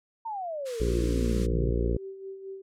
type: exponential sweep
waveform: sine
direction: down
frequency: 932.3 to 128.7 Hz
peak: -31 dBFS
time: 0.25-1.71 s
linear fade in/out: 10 ms
type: high-pass noise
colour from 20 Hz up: white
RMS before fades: -42 dBFS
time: 0.65-1.47 s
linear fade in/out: 20 ms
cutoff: 1000 Hz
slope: 96 dB/octave
type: harmonic tone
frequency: 58.4 Hz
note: A#1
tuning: 4 cents sharp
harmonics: 1 / 2 / 3 / 4 / 5 / 6 / 7 / 8 / 9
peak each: -26 / -33 / -36 / -37 / -38 / -35 / -35 / -36 / -41 dBFS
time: 0.8-1.97 s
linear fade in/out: 5 ms
type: tone with tremolo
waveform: sine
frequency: 386.8 Hz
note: G4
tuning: 23 cents flat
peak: -35 dBFS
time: 1.58-2.62 s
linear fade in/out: 10 ms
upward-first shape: sine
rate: 4.6 Hz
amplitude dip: 55%
effects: low-pass 8000 Hz 12 dB/octave